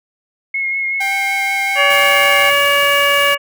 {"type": "tone with vibrato", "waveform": "sine", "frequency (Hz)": 2163, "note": "C#7", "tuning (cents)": -43, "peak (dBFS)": -16, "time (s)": [0.54, 2.51], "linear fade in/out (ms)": 5, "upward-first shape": "triangle", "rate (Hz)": 5.3, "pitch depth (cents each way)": 24}
{"type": "tone", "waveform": "sawtooth", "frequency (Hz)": 785, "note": "G5", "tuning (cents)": 2, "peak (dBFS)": -16, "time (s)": [1, 2.5], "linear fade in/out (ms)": 10}
{"type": "harmonic tone", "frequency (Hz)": 568, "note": "C#5", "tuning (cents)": 42, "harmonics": [1, 2, 3, 4, 5], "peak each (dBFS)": [-17, -17, -17, -17, -17], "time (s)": [1.75, 3.38], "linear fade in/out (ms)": 50}
{"type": "noise", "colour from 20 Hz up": "white", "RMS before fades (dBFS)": -26, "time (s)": [1.9, 3.35], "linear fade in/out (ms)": 5}
{"effects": []}